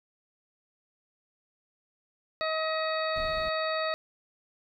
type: harmonic tone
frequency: 634 Hz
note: D#5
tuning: 32 cents sharp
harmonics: 1 / 2 / 3 / 4 / 6 / 7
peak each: -30 / -33 / -36 / -41 / -39 / -40 dBFS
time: 2.41-3.94 s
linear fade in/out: 0 ms
type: noise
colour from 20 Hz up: brown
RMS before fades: -41 dBFS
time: 3.16-3.49 s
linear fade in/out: 0 ms
effects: none